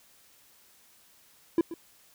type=tone with echo; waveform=triangle; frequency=334.3 Hz; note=E4; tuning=24 cents sharp; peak=-17 dBFS; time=1.58-1.61 s; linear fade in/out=2 ms; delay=130 ms; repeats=1; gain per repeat=-15 dB; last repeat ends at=1.74 s; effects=white hiss -60 dBFS RMS until 2.14 s